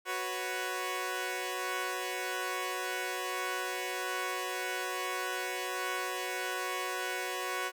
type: chord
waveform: 10% pulse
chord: F# suspended fourth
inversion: none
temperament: equal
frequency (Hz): 370 / 493.9 / 554.4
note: F#4 / B4 / C#5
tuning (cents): 0 / 0 / 0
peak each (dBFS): -28 / -30 / -32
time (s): 0.05-7.72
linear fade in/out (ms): 50
effects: none